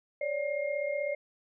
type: tone cluster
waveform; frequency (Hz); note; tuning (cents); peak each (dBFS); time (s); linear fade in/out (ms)
sine; 550 / 586 / 2129; C#5 / D5 / C7; -14 / -4 / +30; -35 / -31 / -38; 0.21-1.15; 5
effects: none